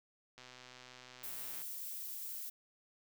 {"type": "click train", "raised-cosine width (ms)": 0.2, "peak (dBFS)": -36, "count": 157, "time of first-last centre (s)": [0.38, 1.618], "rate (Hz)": 126}
{"type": "noise", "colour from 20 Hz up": "violet", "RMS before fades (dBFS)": -44, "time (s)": [1.23, 2.5], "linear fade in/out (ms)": 10}
{"effects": []}